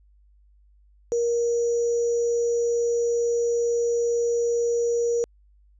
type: tone with sample-and-hold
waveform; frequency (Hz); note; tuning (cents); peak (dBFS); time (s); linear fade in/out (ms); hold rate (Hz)
sine; 471.1; A#4; +18; -20; 1.12-5.24; 0; 6300
effects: added 50 Hz sine -54 dBFS peak until 5.79 s + resampled to 22050 Hz